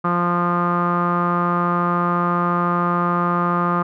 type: tone with low-pass filter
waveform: sawtooth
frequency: 174.61 Hz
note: F3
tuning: in tune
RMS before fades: -19 dBFS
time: 0.04-3.83 s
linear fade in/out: 10 ms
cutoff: 1200 Hz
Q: 8
effects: none